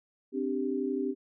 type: chord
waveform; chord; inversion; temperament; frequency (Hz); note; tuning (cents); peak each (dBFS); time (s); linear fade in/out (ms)
sine; C suspended second; none; equal; 261.6 / 293.7 / 392; C4 / D4 / G4; 0 / 0 / 0; -32 / -34 / -32; 0.32-1.15; 50
effects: none